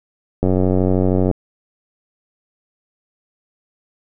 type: click train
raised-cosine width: 2 ms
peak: -4 dBFS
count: 83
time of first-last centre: 0.43-1.313 s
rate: 92.9 Hz
effects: none